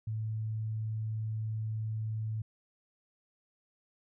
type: tone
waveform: sine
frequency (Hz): 109.6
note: A2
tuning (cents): -6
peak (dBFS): -32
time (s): 0.07-2.42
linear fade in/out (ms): 5
effects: none